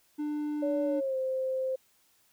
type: tone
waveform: triangle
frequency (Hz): 298.1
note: D4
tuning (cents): +26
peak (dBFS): -28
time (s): 0.18-1.01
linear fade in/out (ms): 20
type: tone with pitch glide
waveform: sine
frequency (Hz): 570 to 522.7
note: C#5 to C5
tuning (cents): +48 to -2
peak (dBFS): -28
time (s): 0.62-1.76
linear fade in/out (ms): 10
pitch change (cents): -150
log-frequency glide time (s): 0.84-1.17
effects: white hiss -67 dBFS RMS until 2.32 s